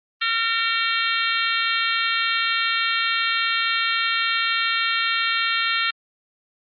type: harmonic tone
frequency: 456.5 Hz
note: A#4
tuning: 36 cents flat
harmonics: 3 / 4 / 5 / 6 / 7 / 8 / 9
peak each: -25 / -26 / -27 / -28 / -28 / -29 / -30 dBFS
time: 0.21-5.91 s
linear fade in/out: 10 ms
effects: Opus 32 kbps